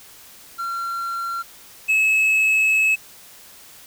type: tone pair in turn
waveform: triangle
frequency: 1370 / 2586 Hz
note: F6 / E7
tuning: -34 / -34 cents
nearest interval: major seventh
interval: 1100 cents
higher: second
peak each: -22 / -13 dBFS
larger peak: second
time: 0.58-1.43 / 1.88-2.96 s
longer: second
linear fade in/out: 20 ms
effects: white hiss -45 dBFS RMS until 3.86 s